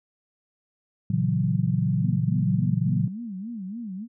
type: chord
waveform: sine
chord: F# dominant seventh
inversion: first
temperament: equal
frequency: 116.54 / 138.59 / 164.81 / 185 Hz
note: A#2 / C#3 / E3 / F#3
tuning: 0 / 0 / 0 / 0 cents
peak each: -26 dBFS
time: 1.1-3.08 s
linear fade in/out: 5 ms
type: tone with vibrato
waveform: sine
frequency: 210.1 Hz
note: G#3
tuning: 20 cents sharp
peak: -31 dBFS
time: 2.01-4.08 s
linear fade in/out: 50 ms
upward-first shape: sine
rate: 3.5 Hz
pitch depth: 230 cents each way
effects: none